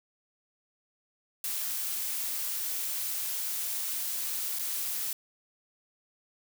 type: noise with dropouts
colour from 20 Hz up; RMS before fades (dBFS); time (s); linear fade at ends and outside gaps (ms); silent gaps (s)
blue; -33; 1.44-5.13; 2; 4.588-4.593
effects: none